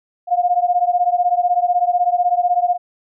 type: beating tone pair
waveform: sine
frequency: 705 / 721 Hz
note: F5 / F#5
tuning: +16 / -45 cents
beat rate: 16 Hz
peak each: -16 / -17 dBFS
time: 0.27-2.78 s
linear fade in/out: 50 ms
effects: none